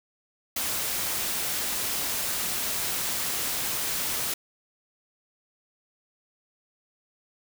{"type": "noise", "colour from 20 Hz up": "white", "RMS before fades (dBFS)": -29, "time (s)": [0.56, 4.34], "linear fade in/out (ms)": 5, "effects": []}